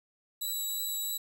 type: tone with vibrato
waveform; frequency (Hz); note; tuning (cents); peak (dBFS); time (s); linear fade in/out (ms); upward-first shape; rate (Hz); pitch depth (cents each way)
5% pulse; 3919; B7; -14; -25; 0.41-1.18; 10; sine; 3; 8
effects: 10-bit